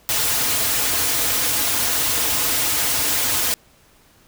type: noise with comb filter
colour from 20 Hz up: white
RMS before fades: -20 dBFS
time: 0.09-3.54 s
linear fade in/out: 0 ms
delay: 5.2 ms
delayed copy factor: -0.7
effects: pink hiss -54 dBFS RMS until 4.27 s